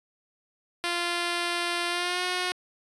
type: tone with pitch glide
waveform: 5% pulse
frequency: 347 to 362.2 Hz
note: F4 to F#4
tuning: -11 to -37 cents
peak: -15 dBFS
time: 0.84-2.52 s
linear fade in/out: 0 ms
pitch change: +74 cents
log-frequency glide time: 1.88-2.24 s
effects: resampled to 22050 Hz